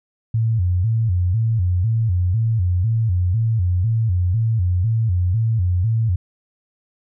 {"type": "tone with vibrato", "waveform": "sine", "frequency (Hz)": 100.6, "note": "G2", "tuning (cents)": 45, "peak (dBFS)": -15, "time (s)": [0.34, 6.16], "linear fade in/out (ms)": 5, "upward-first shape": "square", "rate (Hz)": 2, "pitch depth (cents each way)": 200, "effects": []}